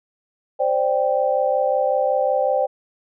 sine chord, C suspended second, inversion none, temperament just, 523.3 / 588.7 / 784.9 Hz, C5 / D5 / G5, 0 / +4 / +2 cents, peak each -20 / -21 / -22 dBFS, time 0.59-2.67 s, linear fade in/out 20 ms, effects none

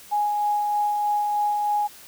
sine tone with tremolo, 830.6 Hz, G#5, in tune, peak -19 dBFS, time 0.11-1.88 s, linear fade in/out 20 ms, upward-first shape sine, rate 3.2 Hz, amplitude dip 25%, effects white hiss -46 dBFS RMS until 2.07 s

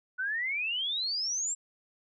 sine exponential sweep, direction up, 1466 to 7680 Hz, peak -29 dBFS, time 0.18-1.55 s, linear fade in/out 20 ms, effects none

